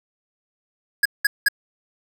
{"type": "tone bursts", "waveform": "square", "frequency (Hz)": 1661.2, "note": "G#6", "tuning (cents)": 0, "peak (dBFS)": -14, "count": 3, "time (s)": [1.03, 1.485], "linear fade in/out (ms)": 5, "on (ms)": 25, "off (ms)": 190, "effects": []}